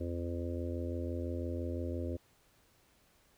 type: harmonic tone with a mistuned harmonic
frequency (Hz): 85.9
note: F2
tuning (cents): -28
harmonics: 1 / 3 / 4 / 5 / 6 / 7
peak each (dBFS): -37 / -41 / -42 / -48 / -44 / -48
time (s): 0-2.17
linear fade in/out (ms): 10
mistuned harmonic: 1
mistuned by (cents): -32
effects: pink hiss -68 dBFS RMS until 3.37 s